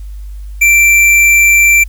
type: tone with tanh clipping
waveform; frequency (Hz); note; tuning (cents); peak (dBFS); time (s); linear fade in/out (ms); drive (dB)
sine; 2349; D7; 0; -6; 0.61-1.84; 10; 15
effects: added 50 Hz sine -23 dBFS peak until 1.88 s + white hiss -50 dBFS RMS until 1.88 s